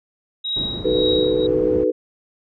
sine tone with tremolo, 3817 Hz, A#7, 40 cents sharp, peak -19 dBFS, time 0.44-1.47 s, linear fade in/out 10 ms, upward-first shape triangle, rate 1.9 Hz, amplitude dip 90%
white low-pass noise, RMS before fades -30 dBFS, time 0.56-1.84 s, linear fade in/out 5 ms, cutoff 290 Hz, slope 12 dB/octave
sine chord, B dominant seventh, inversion first, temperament equal with one note detuned, 311.1 / 378.6 / 440 / 493.9 Hz, D#4 / F#4 / A4 / B4, 0 / +40 / 0 / 0 cents, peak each -23 / -23 / -21 / -19 dBFS, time 0.84-1.92 s, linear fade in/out 20 ms
effects none

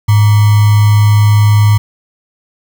sine tone with sample-and-hold, 104.9 Hz, G#2, 18 cents sharp, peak -4 dBFS, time 0.08-1.78 s, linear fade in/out 10 ms, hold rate 1050 Hz, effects none

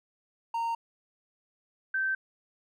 triangle / sine tone pair in turn, 923 / 1552.3 Hz, A#5 / G6, -17 / -17 cents, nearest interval major sixth, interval 900 cents, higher second, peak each -26 dBFS, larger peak neither, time 0.54-0.75 / 1.94-2.15 s, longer neither, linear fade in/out 5 ms, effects none

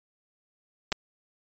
clicks, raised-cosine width 0.2 ms, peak -10 dBFS, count 2, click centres 0.92 / 0.925 s, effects resampled to 16000 Hz

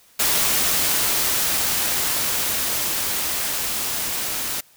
white noise with level ramp, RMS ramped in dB -19 to -26 dBFS, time 0.19-4.61 s, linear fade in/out 10 ms, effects white hiss -54 dBFS RMS until 4.76 s

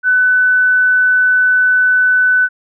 sine tone, 1500 Hz, F#6, 23 cents sharp, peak -8 dBFS, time 0.03-2.49 s, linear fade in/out 50 ms, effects none

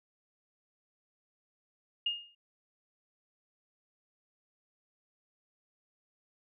sine tone with exponential decay, 2840 Hz, F7, 28 cents sharp, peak -26 dBFS, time 2.06-2.35 s, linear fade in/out 5 ms, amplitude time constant 63 ms, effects none

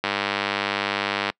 click train, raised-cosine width 0.3 ms, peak -6 dBFS, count 127, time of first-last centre 0.04-1.3 s, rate 100 Hz, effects noise-tail reverb RT60 0.1 s tail -26 dB re dry + high-pass 150 Hz 12 dB/octave

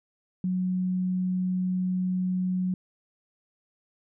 sine tone, 183.7 Hz, F#3, 12 cents flat, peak -24 dBFS, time 0.44-2.74 s, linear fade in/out 2 ms, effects none

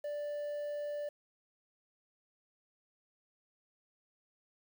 triangle tone with quantisation, 587.3 Hz, D5, in tune, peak -34 dBFS, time 0.04-1.09 s, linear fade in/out 5 ms, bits 10, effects none

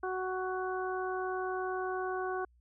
harmonic tone, 371.9 Hz, F#4, 9 cents sharp, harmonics 1 / 2 / 3 / 4, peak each -35 / -38 / -40 / -41 dBFS, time 0.03-2.45 s, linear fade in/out 5 ms, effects added 60 Hz sine -62 dBFS peak until 2.6 s

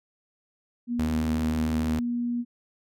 sine tone, 240 Hz, B3, 49 cents flat, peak -25 dBFS, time 0.87-2.45 s, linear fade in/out 50 ms
sawtooth tone with vibrato, 77.78 Hz, D#2, in tune, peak -24 dBFS, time 0.99-1.99 s, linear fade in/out 0 ms, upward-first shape triangle, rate 15 Hz, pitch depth 8 cents each way
effects none

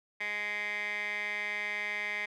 15% pulse tone with band-pass filter, 207.7 Hz, G#3, in tune, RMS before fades -35 dBFS, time 0.2-2.26 s, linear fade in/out 10 ms, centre 2100 Hz, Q 5.2, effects none

